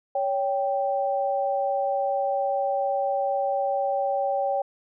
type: tone pair together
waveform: sine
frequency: 559.7 / 784 Hz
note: C#5 / G5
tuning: +17 / 0 cents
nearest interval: tritone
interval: 583 cents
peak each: -25 / -25 dBFS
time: 0.15-4.62 s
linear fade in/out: 5 ms
effects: none